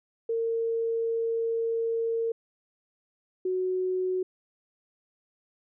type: tone pair in turn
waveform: sine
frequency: 457.2 / 369.9 Hz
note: A#4 / F#4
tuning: -34 / 0 cents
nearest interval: major third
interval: 366 cents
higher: first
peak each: -25 dBFS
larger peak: neither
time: 0.29-2.32 / 3.45-4.23 s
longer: first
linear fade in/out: 5 ms
effects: none